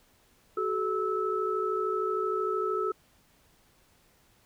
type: tone cluster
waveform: sine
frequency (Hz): 375.3 / 428.4 / 1305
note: F#4 / A4 / E6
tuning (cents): +25 / -46 / -18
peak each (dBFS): -31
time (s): 0.57-2.92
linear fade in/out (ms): 5
effects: pink hiss -64 dBFS RMS until 4.45 s